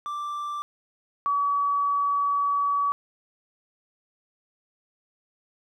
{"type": "tone pair in turn", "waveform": ["triangle", "sine"], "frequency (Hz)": [1174.7, 1138.6], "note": ["D6", "C#6"], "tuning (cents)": [0, 46], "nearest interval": "minor second", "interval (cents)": 54, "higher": "first", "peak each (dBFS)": [-27, -21], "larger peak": "second", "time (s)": [[0.06, 0.62], [1.26, 2.92]], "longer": "second", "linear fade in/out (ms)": 0, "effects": []}